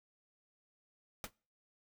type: noise with exponential decay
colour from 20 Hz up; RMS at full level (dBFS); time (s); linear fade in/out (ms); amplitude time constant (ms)
pink; -37; 1.24-1.31; 1; 15
effects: noise-tail reverb RT60 0.4 s tail -25 dB re dry